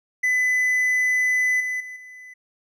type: tone with level steps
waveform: triangle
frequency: 2005 Hz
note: B6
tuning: 26 cents sharp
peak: -16 / -22 / -32 / -38 dBFS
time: 0.23-2.34 s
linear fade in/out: 10 ms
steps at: 1.6 / 1.8 / 1.96 s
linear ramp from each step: 5 ms
effects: none